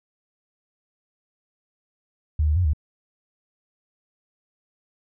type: tone with pitch steps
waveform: sine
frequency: 76.3 / 75.7 / 90.3 / 75.1 Hz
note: D#2 / D#2 / F#2 / D2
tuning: -33 / -47 / -42 / +39 cents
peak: -17 dBFS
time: 2.39-2.734 s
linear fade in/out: 5 ms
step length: 86 ms
effects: none